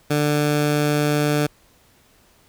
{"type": "tone", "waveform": "15% pulse", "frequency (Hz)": 148.1, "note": "D3", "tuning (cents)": 15, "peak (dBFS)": -11, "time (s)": [0.1, 1.47], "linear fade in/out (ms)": 10, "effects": ["pink hiss -56 dBFS RMS until 2.48 s"]}